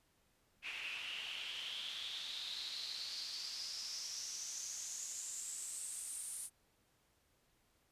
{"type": "noise with band-pass filter sweep", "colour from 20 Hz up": "pink", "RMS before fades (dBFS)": -45, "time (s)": [0.62, 6.5], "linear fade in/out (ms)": 50, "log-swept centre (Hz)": [2500, 9600], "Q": 6.3, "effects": ["pink hiss -75 dBFS RMS until 7.91 s", "resampled to 32000 Hz"]}